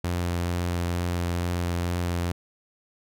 sawtooth tone with vibrato, 87.31 Hz, F2, in tune, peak -21 dBFS, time 0.04-2.32 s, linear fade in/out 5 ms, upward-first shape triangle, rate 2.2 Hz, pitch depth 14 cents each way, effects none

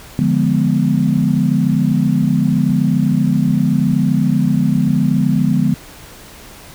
sine chord, D diminished seventh, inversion none, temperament equal, 146.83 / 174.61 / 207.7 / 246.9 Hz, D3 / F3 / Ab3 / Cb4, 0 / 0 / 0 / 0 cents, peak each -17 dBFS, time 0.19-5.74 s, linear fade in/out 0 ms, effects pink hiss -38 dBFS RMS until 6.74 s

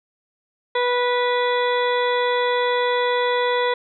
harmonic tone, 490.6 Hz, B4, 12 cents flat, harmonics 1 / 2 / 3 / 4 / 5 / 7 / 8, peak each -20 / -23 / -31 / -27 / -36 / -30 / -36 dBFS, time 0.75-3.74 s, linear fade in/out 5 ms, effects none

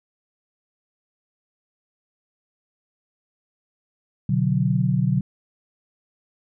sine chord, B minor, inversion none, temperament equal with one note detuned, 125.41 / 146.83 / 185 Hz, B2 / D3 / F#3, +27 / 0 / 0 cents, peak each -22 dBFS, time 4.29-5.21 s, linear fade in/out 5 ms, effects none

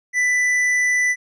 sine tone with hard clipping, 1987 Hz, B6, 10 cents sharp, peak -17 dBFS, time 0.13-1.16 s, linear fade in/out 50 ms, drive 7 dB, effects none

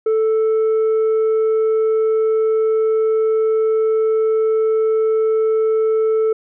sine tone with tanh clipping, 440 Hz, A4, in tune, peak -14 dBFS, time 0.06-6.33 s, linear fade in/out 5 ms, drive 3 dB, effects none

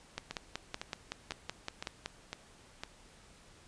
two click trains, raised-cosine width 0.2 ms, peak -19 / -21 dBFS, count 11 / 6, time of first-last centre 0.18-2.06 / 0.31-2.835 s, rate 5.32 / 1.98 Hz, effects pink hiss -59 dBFS RMS until 3.67 s + resampled to 22050 Hz

